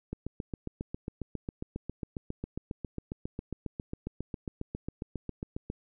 click train, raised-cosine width 3 ms, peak -22 dBFS, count 42, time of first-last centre 0.13-5.701 s, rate 7.36 Hz, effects none

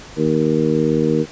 harmonic tone, 77.78 Hz, D#2, in tune, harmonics 2 / 3 / 4 / 5 / 6, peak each -21 / -20 / -20 / -23 / -19 dBFS, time 0.16-1.26 s, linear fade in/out 50 ms, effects pink hiss -38 dBFS RMS until 1.31 s + resampled to 16000 Hz

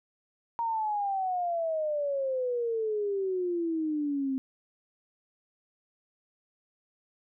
sine exponential sweep, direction down, 938 to 261.6 Hz, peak -27 dBFS, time 0.59-4.38 s, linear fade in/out 0 ms, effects none

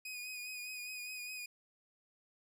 sawtooth tone with vibrato, 2484 Hz, D#7, 3 cents flat, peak -39 dBFS, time 0.05-1.46 s, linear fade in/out 5 ms, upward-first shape sine, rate 4.9 Hz, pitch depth 30 cents each way, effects none

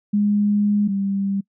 sine tone pair in turn, 206.2 / 197.12 Hz, G#3 / G3, -12 / +10 cents, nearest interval minor second, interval 78 cents, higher first, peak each -15 / -19 dBFS, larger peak first, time 0.13-0.88 / 0.88-1.41 s, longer first, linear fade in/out 10 ms, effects noise-tail reverb RT60 0.1 s tail -25 dB re dry

